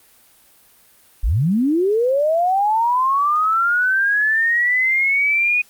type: linear sweep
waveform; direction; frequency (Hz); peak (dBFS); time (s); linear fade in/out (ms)
sine; up; 34.67 to 2482; -14; 1.23-5.62; 10
effects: white hiss -52 dBFS RMS until 5.69 s + Opus 32 kbps